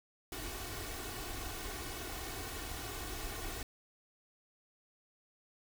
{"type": "noise with comb filter", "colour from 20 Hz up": "pink", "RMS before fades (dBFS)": -42, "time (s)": [0.32, 3.63], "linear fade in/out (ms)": 2, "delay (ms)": 2.7, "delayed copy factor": 0.7, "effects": []}